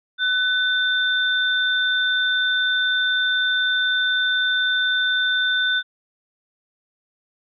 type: tone pair together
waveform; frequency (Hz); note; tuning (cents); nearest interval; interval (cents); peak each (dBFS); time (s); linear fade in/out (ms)
sine; 1500 / 3568; F#6 / A7; +23 / +23; octave + minor third; 1500; -19 / -22; 0.18-5.83; 50
effects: none